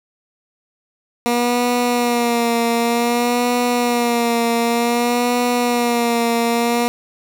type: tone with vibrato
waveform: 15% pulse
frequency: 238.6 Hz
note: A#3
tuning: 41 cents sharp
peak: -9 dBFS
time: 1.26-6.88 s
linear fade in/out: 0 ms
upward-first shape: sine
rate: 0.54 Hz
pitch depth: 39 cents each way
effects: none